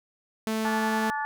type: tone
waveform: sawtooth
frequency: 220 Hz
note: A3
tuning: in tune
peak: -22 dBFS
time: 0.47-1.1 s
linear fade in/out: 0 ms
type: harmonic tone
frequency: 290 Hz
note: D4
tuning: 22 cents flat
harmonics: 3 / 4 / 5 / 6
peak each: -29 / -37 / -37 / -33 dBFS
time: 0.65-1.25 s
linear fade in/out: 0 ms
effects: none